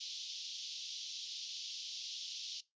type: band-pass noise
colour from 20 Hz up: pink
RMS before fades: -45 dBFS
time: 0-2.61 s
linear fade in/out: 10 ms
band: 3100 to 6000 Hz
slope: 48 dB/octave
effects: noise-tail reverb RT60 0.2 s tail -19 dB re dry + resampled to 16000 Hz